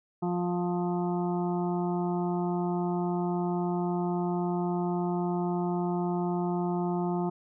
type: harmonic tone with a mistuned harmonic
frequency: 176.3 Hz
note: F3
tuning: 17 cents sharp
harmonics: 1 / 2 / 4 / 5 / 6 / 7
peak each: -29 / -31 / -36 / -38 / -45 / -45 dBFS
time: 0.22-7.3 s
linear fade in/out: 10 ms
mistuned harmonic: 7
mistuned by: +16 cents
effects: none